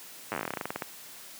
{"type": "slowing click train", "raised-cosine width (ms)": 0.5, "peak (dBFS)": -16, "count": 19, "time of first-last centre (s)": [0.32, 0.822], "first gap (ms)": 9, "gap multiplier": 1.12, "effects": ["white hiss -47 dBFS RMS until 1.39 s", "high-pass 150 Hz 12 dB/octave"]}